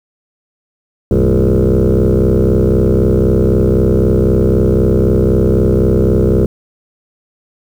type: tone with frequency modulation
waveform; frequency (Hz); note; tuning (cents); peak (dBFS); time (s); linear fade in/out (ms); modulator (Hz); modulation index
sine; 146.83; D3; 0; -6; 1.11-6.46; 2; 63.9; 5.2
effects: tanh soft clip ceiling -5 dBFS + 7-bit